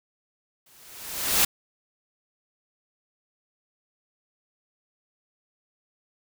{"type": "noise with exponential growth", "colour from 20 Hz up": "white", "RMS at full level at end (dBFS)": -18, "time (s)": [0.66, 1.45], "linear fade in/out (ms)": 5, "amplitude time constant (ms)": 170, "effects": []}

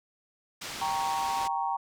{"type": "low-pass noise", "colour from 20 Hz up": "white", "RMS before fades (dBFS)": -39, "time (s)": [0.61, 1.48], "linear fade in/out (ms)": 10, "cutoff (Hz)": 5500, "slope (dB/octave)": 12}
{"type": "chord", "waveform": "sine", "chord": "G diminished", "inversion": "none", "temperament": "equal", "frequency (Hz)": [784, 932.3, 1108.7], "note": ["G5", "Bb5", "Db6"], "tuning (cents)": [0, 0, 0], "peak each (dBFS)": [-31, -30, -35], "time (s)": [0.81, 1.77], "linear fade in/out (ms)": 10}
{"effects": []}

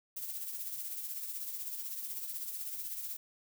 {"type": "noise with tremolo", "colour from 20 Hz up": "violet", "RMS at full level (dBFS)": -38, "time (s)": [0.16, 3.17], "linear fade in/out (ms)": 10, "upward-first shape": "triangle", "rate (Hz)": 16, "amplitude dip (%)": 55, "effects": []}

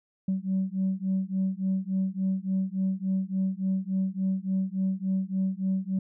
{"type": "beating tone pair", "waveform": "sine", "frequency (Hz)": [188.5, 192], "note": ["F#3", "G3"], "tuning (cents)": [32, -36], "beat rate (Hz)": 3.5, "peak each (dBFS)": -27, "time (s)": [0.28, 5.99], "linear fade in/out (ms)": 5, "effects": ["tanh soft clip ceiling -20 dBFS"]}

